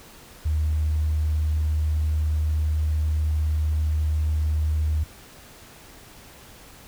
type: tone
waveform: sine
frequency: 77 Hz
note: D#2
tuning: 17 cents flat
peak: -19 dBFS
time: 0.45-5.04 s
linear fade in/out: 10 ms
effects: tanh soft clip ceiling -15 dBFS + pink hiss -47 dBFS RMS until 6.87 s

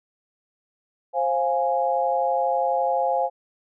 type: chord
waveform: sine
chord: F minor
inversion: second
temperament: equal with one note detuned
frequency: 529 / 698.5 / 830.6 Hz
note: C5 / F5 / Ab5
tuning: +19 / 0 / 0 cents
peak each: -24 dBFS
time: 1.13-3.3 s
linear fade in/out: 50 ms
effects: none

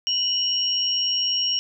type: tone pair together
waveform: sine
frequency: 2951 / 5571 Hz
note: F#7 / F8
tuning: -5 / -5 cents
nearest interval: major seventh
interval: 1100 cents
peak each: -23 dBFS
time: 0.07-1.59 s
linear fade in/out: 0 ms
effects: none

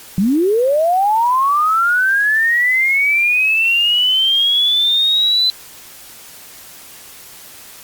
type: linear sweep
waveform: sine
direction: up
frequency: 174.61 to 4040 Hz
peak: -11 dBFS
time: 0.18-5.5 s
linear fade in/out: 0 ms
effects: white hiss -38 dBFS RMS until 7.83 s + Opus 48 kbps

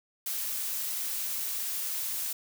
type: noise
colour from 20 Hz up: blue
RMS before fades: -33 dBFS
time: 0.26-2.33 s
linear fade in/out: 5 ms
effects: none

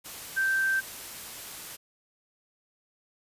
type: tone in noise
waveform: sine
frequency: 1563 Hz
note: G6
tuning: 6 cents flat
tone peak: -23 dBFS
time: 0.36-0.81 s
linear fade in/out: 20 ms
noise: white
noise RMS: -41 dBFS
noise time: 0.04-1.77 s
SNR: +15 dB
effects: resampled to 32000 Hz

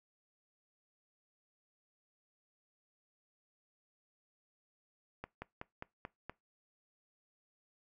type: slowing click train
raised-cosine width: 0.5 ms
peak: -27 dBFS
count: 6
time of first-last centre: 5.24-6.296 s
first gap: 180 ms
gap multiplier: 1.08
effects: noise-tail reverb RT60 0.2 s tail -22 dB re dry

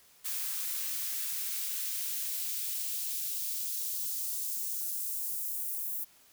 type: noise with high-pass filter sweep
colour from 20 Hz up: blue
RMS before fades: -35 dBFS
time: 0.24-6.05 s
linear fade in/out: 20 ms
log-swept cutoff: 900 to 11000 Hz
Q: 0.81
effects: white hiss -61 dBFS RMS until 6.32 s

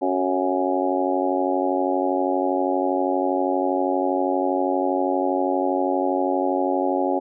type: harmonic tone with a mistuned harmonic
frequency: 92.5 Hz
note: F#2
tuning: in tune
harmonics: 3 / 4 / 5 / 6 / 7 / 8 / 9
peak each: -25 / -25 / -35 / -26 / -29 / -28 / -27 dBFS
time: 0.01-7.2 s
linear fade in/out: 20 ms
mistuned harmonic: 5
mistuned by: -47 cents
effects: none

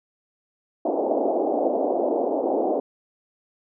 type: band-pass noise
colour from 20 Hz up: white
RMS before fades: -23 dBFS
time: 0.85-2.8 s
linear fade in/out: 5 ms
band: 260 to 740 Hz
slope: 48 dB/octave
effects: none

